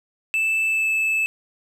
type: tone with pitch glide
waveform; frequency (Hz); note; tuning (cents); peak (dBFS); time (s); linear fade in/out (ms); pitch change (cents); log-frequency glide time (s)
triangle; 2637 to 2619; E7 to E7; 0 to -12; -17; 0.34-1.26; 0; -12; 0.67-0.89
effects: none